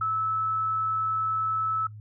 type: tone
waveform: sine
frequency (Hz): 1305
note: E6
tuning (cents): -18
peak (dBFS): -24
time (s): 0.01-1.87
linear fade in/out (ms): 5
effects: noise-tail reverb RT60 0.1 s tail -19 dB re dry + added 106 Hz sine -40 dBFS peak until 2 s